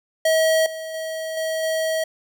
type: tone with level steps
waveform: square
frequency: 640 Hz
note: D#5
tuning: 49 cents sharp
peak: -16 / -30 / -27 / -23 / -21 dBFS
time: 0.25-2.04 s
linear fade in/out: 5 ms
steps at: 0.66 / 0.94 / 1.37 / 1.63 s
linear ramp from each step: 2 ms
effects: none